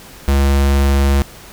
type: tone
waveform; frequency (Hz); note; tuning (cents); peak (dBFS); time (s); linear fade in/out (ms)
square; 69.3; C#2; 0; -11; 0.28-1.22; 0
effects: pink hiss -38 dBFS RMS until 1.52 s